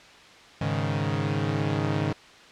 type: chord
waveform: sawtooth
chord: Ab suspended fourth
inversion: none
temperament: equal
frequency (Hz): 103.83 / 138.59 / 155.56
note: Ab2 / Db3 / Eb3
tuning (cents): 0 / 0 / 0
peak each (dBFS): -25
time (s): 0.61-2.13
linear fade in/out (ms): 5
effects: white hiss -49 dBFS RMS until 2.51 s + low-pass 4000 Hz 12 dB/octave